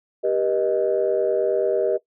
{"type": "chord", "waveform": "sine", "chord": "G augmented", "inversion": "none", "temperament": "equal with one note detuned", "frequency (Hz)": [392, 481.2, 622.3], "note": ["G4", "B4", "D#5"], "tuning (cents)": [0, -45, 0], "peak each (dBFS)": -22, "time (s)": [0.23, 1.98], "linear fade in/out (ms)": 20, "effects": ["noise-tail reverb RT60 0.1 s tail -17 dB re dry", "tanh soft clip ceiling -10 dBFS"]}